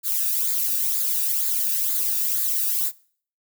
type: noise with flanger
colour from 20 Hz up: violet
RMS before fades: -23 dBFS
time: 0.03-2.92 s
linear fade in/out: 50 ms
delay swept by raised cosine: 0.34 to 0.97 ms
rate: 2.1 Hz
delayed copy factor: -0.6
effects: noise-tail reverb RT60 0.5 s tail -22 dB re dry